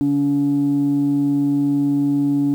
sine tone pair together, 142.2 / 284.4 Hz, C#3 / C#4, +45 / +45 cents, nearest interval octave, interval 1200 cents, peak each -23 / -14 dBFS, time 0.01-2.54 s, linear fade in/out 0 ms, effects tanh soft clip ceiling -11 dBFS + 8-bit

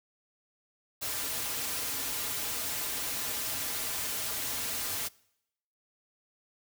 white noise with comb filter, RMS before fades -34 dBFS, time 1.01-5.09 s, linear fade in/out 20 ms, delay 5.4 ms, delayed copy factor -0.55, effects noise-tail reverb RT60 0.8 s tail -24 dB re dry

